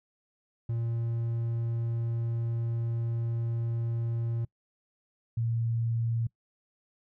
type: tone pair in turn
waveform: triangle / sine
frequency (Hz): 116.1 / 115.45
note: A#2 / A#2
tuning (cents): -7 / -16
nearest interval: unison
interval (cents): 9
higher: first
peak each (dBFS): -26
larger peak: neither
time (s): 0.69-4.45 / 5.37-6.27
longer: first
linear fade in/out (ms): 5
effects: noise-tail reverb RT60 0.1 s tail -24 dB re dry